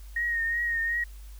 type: tone with vibrato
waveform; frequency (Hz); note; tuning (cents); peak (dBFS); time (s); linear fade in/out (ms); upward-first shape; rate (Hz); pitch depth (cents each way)
sine; 1864.7; A#6; 0; -25; 0.16-1.04; 5; triangle; 2.7; 41
effects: added 50 Hz sine -41 dBFS peak until 1.39 s + white hiss -57 dBFS RMS until 1.39 s